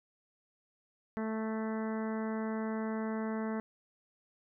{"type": "harmonic tone", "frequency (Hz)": 220, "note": "A3", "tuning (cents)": 0, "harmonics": [1, 2, 3, 4, 5, 6, 7, 8, 9], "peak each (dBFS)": [-34, -40, -44, -46, -48, -50, -51, -52, -53], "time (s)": [1.17, 3.6], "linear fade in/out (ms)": 0, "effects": []}